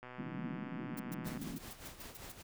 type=click train; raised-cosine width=0.5 ms; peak=-34 dBFS; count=169; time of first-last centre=0.03-1.374 s; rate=125 Hz
type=band-pass noise; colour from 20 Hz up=white; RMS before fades=-43 dBFS; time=0.18-1.59 s; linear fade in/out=5 ms; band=140 to 300 Hz; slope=48 dB/octave
type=noise bursts; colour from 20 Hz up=blue; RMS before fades=-49 dBFS; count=10; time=0.97-2.32 s; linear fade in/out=5 ms; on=27 ms; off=120 ms
type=noise with tremolo; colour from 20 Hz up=pink; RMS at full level=-48 dBFS; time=1.24-2.43 s; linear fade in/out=20 ms; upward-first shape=sine; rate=5.2 Hz; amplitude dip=65%
effects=none